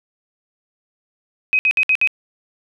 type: tone bursts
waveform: sine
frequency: 2524 Hz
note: D#7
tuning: 24 cents sharp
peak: -12 dBFS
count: 5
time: 1.53-2.074 s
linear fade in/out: 0 ms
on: 60 ms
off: 61 ms
effects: none